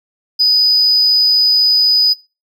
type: tone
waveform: triangle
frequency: 4978 Hz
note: D#8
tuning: in tune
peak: -5 dBFS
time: 0.39-2.14 s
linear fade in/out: 20 ms
effects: noise-tail reverb RT60 0.3 s tail -25 dB re dry + tanh soft clip ceiling -6 dBFS